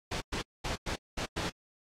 pink noise bursts at uneven times, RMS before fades -34 dBFS, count 6, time 0.11-0.21 / 0.32-0.42 / 0.64-0.76 / 0.86-0.96 / 1.17-1.26 / 1.36-1.5 s, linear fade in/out 10 ms, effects low-pass 6000 Hz 12 dB/octave + AAC 48 kbps

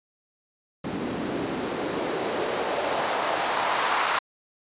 white noise with band-pass filter sweep, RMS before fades -27 dBFS, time 0.84-4.19 s, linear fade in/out 5 ms, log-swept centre 230 to 1100 Hz, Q 1.6, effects resampled to 8000 Hz

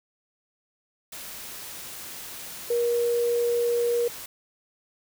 sine tone in noise, 475.2 Hz, A#4, 33 cents sharp, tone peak -21 dBFS, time 2.7-4.08 s, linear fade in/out 5 ms, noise white, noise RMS -39 dBFS, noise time 1.12-4.26 s, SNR +15 dB, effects none

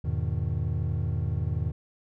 triangle chord, E major seventh, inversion none, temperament equal with one note detuned, 82.41 / 103.23 / 123.47 / 155.56 Hz, E2 / G#2 / B2 / D#3, 0 / -10 / 0 / 0 cents, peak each -28 / -29 / -30 / -31 dBFS, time 0.04-1.72 s, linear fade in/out 10 ms, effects none

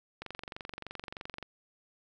click train, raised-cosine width 0.3 ms, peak -24 dBFS, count 29, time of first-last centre 0.22-1.427 s, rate 23.2 Hz, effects none

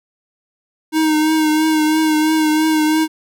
square tone with vibrato, 311.5 Hz, D#4, 2 cents sharp, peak -13 dBFS, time 0.92-3.08 s, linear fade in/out 50 ms, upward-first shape triangle, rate 3 Hz, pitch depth 34 cents each way, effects none

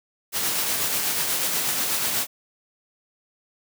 white noise with tremolo, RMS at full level -23 dBFS, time 0.32-2.27 s, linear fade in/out 50 ms, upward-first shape triangle, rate 8.2 Hz, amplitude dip 35%, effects high-pass 100 Hz 12 dB/octave

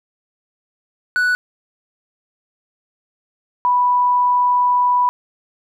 triangle / sine tone pair in turn, 1480 / 985.6 Hz, F#6 / B5, 0 / -4 cents, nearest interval perfect fifth, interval 704 cents, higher first, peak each -12 dBFS, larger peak neither, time 1.16-1.35 / 3.65-5.09 s, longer second, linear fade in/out 0 ms, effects none

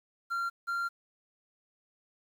triangle tone pair in turn, 1379 / 1384.1 Hz, F6 / F6, -22 / -16 cents, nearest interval unison, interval 6 cents, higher second, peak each -28 dBFS, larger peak neither, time 0.3-0.5 / 0.67-0.89 s, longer second, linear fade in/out 20 ms, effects 10-bit

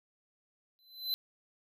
square tone with exponential growth, 4037 Hz, B7, 37 cents sharp, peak -28 dBFS, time 0.79-1.14 s, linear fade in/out 0 ms, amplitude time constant 74 ms, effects none

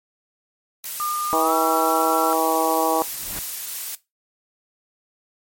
blue noise, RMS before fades -29 dBFS, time 0.84-3.95 s, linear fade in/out 2 ms
sine tone with pitch glide, 1206 to 1345.9 Hz, D6 to E6, +46 to +36 cents, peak -23 dBFS, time 1-2.33 s, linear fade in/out 0 ms, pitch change +190 cents, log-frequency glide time 1.39-1.54 s
harmonic tone, 161 Hz, E3, 41 cents flat, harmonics 2 / 3 / 4 / 5 / 6 / 7, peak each -25 / -25 / -25 / -23 / -25 / -25 dBFS, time 1.33-3.02 s, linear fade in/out 0 ms
pink noise with exponential growth, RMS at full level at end -32 dBFS, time 2.88-3.39 s, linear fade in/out 0 ms, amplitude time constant 110 ms
effects noise-tail reverb RT60 0.2 s tail -17 dB re dry + MP3 64 kbps

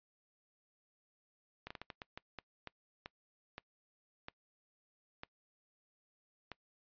slowing click train, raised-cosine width 0.3 ms, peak -28 dBFS, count 14, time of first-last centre 1.67-6.517 s, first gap 35 ms, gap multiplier 1.35, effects noise-tail reverb RT60 0.1 s tail -23 dB re dry + resampled to 11025 Hz

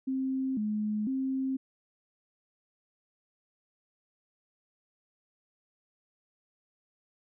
sine tone with pitch steps, 264 / 212 / 265 Hz, C4 / G#3 / C4, +16 / +36 / +22 cents, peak -28 dBFS, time 0.07-1.57 s, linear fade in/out 10 ms, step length 500 ms, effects none

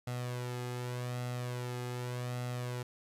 sawtooth tone with flanger, 123.47 Hz, B2, in tune, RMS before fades -38 dBFS, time 0.07-2.83 s, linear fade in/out 5 ms, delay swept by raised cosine 1.5 to 2.41 ms, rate 0.85 Hz, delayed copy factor +0.55, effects resampled to 32000 Hz + 11-bit

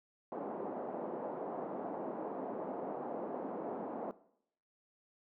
white band-pass noise, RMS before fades -41 dBFS, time 0.32-4.11 s, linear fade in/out 0 ms, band 210 to 780 Hz, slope 24 dB/octave, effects noise-tail reverb RT60 0.7 s tail -18 dB re dry

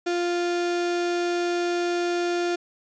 35% pulse tone, 349.2 Hz, F4, in tune, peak -21 dBFS, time 0.06-2.56 s, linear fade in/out 10 ms, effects resampled to 16000 Hz

